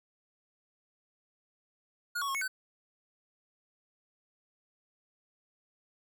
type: tone with pitch steps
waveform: square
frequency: 1437 / 1119 / 1087 / 2204 / 1524 Hz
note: F6 / C#6 / C#6 / C#7 / G6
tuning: +49 / +16 / -34 / -11 / -49 cents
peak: -32 dBFS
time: 2.15-2.48 s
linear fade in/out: 10 ms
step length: 66 ms
effects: none